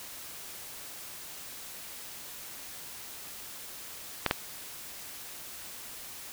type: clicks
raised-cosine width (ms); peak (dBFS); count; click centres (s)
0.3; -8; 2; 4.263 / 4.311
effects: white hiss -44 dBFS RMS until 6.32 s